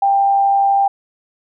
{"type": "tone with amplitude modulation", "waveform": "sine", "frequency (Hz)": 792, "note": "G5", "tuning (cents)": 18, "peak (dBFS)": -9, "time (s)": [0.02, 0.88], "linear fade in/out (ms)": 5, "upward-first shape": "sine", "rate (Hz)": 112, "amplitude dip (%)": 35, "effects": []}